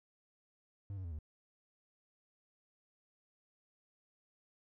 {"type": "tone with pitch steps", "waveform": "triangle", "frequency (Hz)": [99.6, 93.9, 84.4, 76.1], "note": ["G2", "F#2", "E2", "D#2"], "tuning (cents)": [28, 26, 41, -38], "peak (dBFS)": -38, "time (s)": [0.9, 1.188], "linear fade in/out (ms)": 0, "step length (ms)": 72, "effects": []}